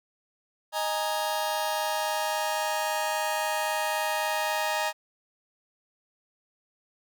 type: chord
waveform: sawtooth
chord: D# suspended fourth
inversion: none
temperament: just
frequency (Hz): 622.3 / 829.7 / 933.4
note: D#5 / G#5 / A#5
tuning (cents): 0 / -2 / +2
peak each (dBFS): -27 / -27 / -27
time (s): 0.72-4.93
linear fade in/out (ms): 50
effects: none